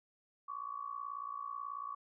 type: tone with amplitude modulation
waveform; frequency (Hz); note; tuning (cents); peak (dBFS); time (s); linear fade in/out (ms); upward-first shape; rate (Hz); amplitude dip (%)
sine; 1130; C#6; +33; -36; 0.48-1.95; 10; sine; 58.3; 85
effects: none